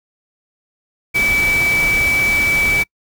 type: tone in noise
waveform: sine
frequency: 2300 Hz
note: D7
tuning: 37 cents flat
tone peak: -13 dBFS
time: 1.14-2.84 s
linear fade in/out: 20 ms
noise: pink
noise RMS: -24 dBFS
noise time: 1.14-2.84 s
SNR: +8 dB
effects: noise-tail reverb RT60 0.1 s tail -26 dB re dry